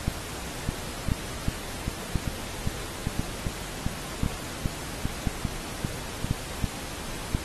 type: two click trains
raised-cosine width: 5 ms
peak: -12 / -14 dBFS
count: 8 / 16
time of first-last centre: 0.08-7.349 / 0.69-6.642 s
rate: 0.963 / 2.52 Hz
effects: pink hiss -37 dBFS RMS until 7.44 s + AAC 32 kbps